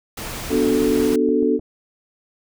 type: noise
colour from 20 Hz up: pink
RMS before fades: -30 dBFS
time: 0.17-1.16 s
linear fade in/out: 5 ms
type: chord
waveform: sine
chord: B minor seventh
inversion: none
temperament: equal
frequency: 246.9 / 293.7 / 370 / 440 Hz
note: B3 / D4 / F#4 / A4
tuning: 0 / 0 / 0 / 0 cents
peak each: -21 / -20 / -23 / -19 dBFS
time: 0.49-1.6 s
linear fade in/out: 50 ms
type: clicks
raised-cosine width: 2 ms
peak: -23 dBFS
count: 9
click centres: 0.627 / 0.726 / 0.789 / 0.854 / 0.923 / 1.129 / 1.289 / 1.427 / 1.594 s
effects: none